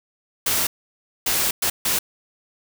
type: noise bursts at uneven times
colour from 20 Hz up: white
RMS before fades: -21 dBFS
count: 4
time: 0.46-0.67 / 1.26-1.51 / 1.62-1.7 / 1.85-1.99 s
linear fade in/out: 5 ms
effects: none